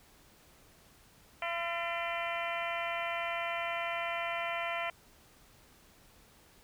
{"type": "harmonic tone with a mistuned harmonic", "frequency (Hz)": 340, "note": "F4", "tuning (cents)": -46, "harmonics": [2, 3, 4, 5, 6, 7, 8, 9], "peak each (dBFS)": [-37, -41, -41, -44, -41, -40, -46, -46], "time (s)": [1.42, 4.9], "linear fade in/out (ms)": 2, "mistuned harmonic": 5, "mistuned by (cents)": 81, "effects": ["pink hiss -61 dBFS RMS until 6.63 s"]}